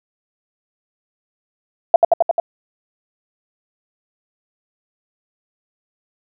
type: tone with echo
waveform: sine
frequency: 675 Hz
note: E5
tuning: 41 cents sharp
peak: -3 dBFS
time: 1.94-1.96 s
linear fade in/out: 2 ms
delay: 88 ms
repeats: 5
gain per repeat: -2 dB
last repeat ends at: 2.4 s
effects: none